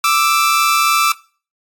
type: tone pair together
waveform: sawtooth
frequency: 1177.7 / 1321 Hz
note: D6 / E6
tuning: +4 / +3 cents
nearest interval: major second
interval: 199 cents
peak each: -11 dBFS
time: 0.04-1.12 s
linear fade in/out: 2 ms
effects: noise-tail reverb RT60 0.4 s tail -22 dB re dry + AAC 64 kbps